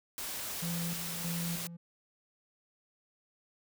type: noise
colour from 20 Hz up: white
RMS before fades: -39 dBFS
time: 0.18-1.67 s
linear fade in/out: 0 ms
type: tone with tremolo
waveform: triangle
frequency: 170 Hz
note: F3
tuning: 46 cents flat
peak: -32 dBFS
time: 0.62-1.77 s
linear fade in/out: 10 ms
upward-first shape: square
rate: 1.6 Hz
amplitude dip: 65%
effects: none